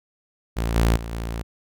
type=tone with level steps; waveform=sawtooth; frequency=56.9 Hz; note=A#1; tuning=41 cents flat; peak=-18 / -12 / -26 / -23 dBFS; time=0.56-1.43 s; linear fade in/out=20 ms; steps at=0.76 / 0.96 / 1.12 s; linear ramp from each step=2 ms; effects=none